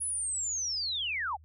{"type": "linear sweep", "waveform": "sine", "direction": "down", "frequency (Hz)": [10490, 698.5], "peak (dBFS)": -30, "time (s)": [0, 1.37], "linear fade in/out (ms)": 20, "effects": ["added 78 Hz sine -53 dBFS peak until 1.44 s"]}